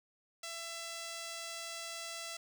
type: tone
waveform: 5% pulse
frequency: 669 Hz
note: E5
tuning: 25 cents sharp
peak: -30 dBFS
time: 0.43-2.37 s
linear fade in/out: 5 ms
effects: 11-bit